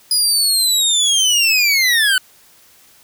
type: linear sweep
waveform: 25% pulse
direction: down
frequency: 4978 to 1480 Hz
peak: -8 dBFS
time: 0.11-2.18 s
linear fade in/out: 2 ms
effects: white hiss -49 dBFS RMS until 3.03 s